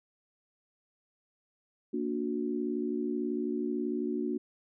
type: chord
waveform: sine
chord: Bb augmented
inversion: none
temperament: just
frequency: 233.1 / 291.4 / 364.2 Hz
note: Bb3 / D4 / F#4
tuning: 0 / -13 / -27 cents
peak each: -34 dBFS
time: 1.93-4.38 s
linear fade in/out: 10 ms
effects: none